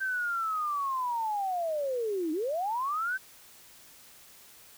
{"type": "linear two-way sweep", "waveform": "sine", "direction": "down then up", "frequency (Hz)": [1568, 299.1, 1568], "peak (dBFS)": -28, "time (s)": [0, 3.18], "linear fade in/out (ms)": 20, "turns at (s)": 2.32, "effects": ["white hiss -54 dBFS RMS until 4.77 s"]}